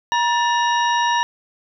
harmonic tone with a mistuned harmonic, 950 Hz, A#5, 33 cents sharp, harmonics 1 / 2 / 3 / 4 / 6, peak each -17 / -23 / -27 / -29 / -33 dBFS, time 0.12-1.23 s, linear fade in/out 0 ms, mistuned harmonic 2, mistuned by -120 cents, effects none

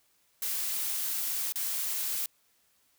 blue noise with dropouts, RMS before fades -32 dBFS, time 0.42-2.26 s, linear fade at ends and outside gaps 2 ms, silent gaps 1.523-1.557 s, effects white hiss -69 dBFS RMS until 2.98 s

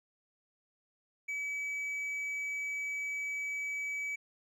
sine tone with hard clipping, 2286 Hz, D7, 47 cents flat, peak -35 dBFS, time 1.28-4.16 s, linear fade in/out 10 ms, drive 3 dB, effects none

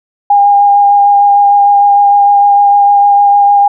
sine tone with vibrato, 810 Hz, G#5, 43 cents flat, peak -3 dBFS, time 0.3-3.68 s, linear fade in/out 5 ms, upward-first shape sine, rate 6.6 Hz, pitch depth 13 cents each way, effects none

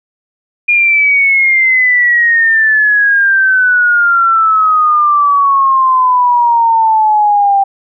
sine exponential sweep, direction down, 2429 to 784 Hz, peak -6 dBFS, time 0.68-7.64 s, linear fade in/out 10 ms, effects none

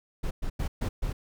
brown noise bursts at uneven times, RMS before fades -29 dBFS, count 5, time 0.23-0.31 / 0.42-0.5 / 0.59-0.68 / 0.81-0.89 / 1.02-1.13 s, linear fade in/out 10 ms, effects none

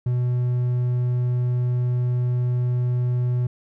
triangle tone, 123.47 Hz, B2, in tune, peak -17 dBFS, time 0.06-3.47 s, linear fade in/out 5 ms, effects none

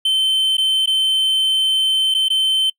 triangle tone with dropouts, 3086 Hz, G7, 28 cents flat, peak -12 dBFS, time 0.05-2.7 s, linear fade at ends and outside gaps 5 ms, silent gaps 0.57-0.58 / 0.86-0.873 / 2.142-2.147 / 2.285-2.301 s, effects noise-tail reverb RT60 0.1 s tail -26 dB re dry

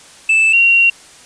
triangle / sine tone pair in turn, 2637 / 2750 Hz, E7 / F7, 0 / -27 cents, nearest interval minor second, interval 73 cents, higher second, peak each -7 dBFS, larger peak neither, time 0.29-0.53 / 0.53-0.9 s, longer second, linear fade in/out 5 ms, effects white hiss -41 dBFS RMS until 1.25 s + resampled to 22050 Hz

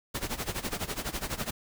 pink noise with tremolo, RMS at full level -31 dBFS, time 0.14-1.51 s, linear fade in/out 10 ms, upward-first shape sine, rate 12 Hz, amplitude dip 85%, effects none

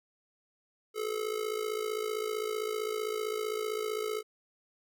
square tone with amplitude modulation, 430.8 Hz, A4, 37 cents flat, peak -29 dBFS, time 0.94-4.23 s, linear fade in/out 50 ms, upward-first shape sine, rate 55.5 Hz, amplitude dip 75%, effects none

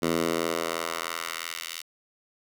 10% pulse tone with high-pass filter sweep, 83 Hz, E2, 12 cents sharp, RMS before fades -30 dBFS, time 0.02-1.82 s, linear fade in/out 10 ms, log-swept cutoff 220 to 3100 Hz, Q 0.95, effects none

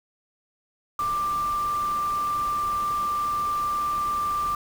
sine tone in noise, 1183 Hz, D6, 12 cents sharp, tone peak -23 dBFS, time 0.99-4.55 s, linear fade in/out 2 ms, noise pink, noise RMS -40 dBFS, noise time 0.99-4.55 s, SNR +14 dB, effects none

